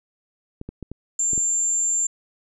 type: clicks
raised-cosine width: 3 ms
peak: -20 dBFS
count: 6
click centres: 0.614 / 0.69 / 0.827 / 0.916 / 1.333 / 1.378 s
type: tone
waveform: sine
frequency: 7290 Hz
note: A#8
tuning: 40 cents flat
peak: -19 dBFS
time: 1.19-2.07 s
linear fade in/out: 5 ms
effects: none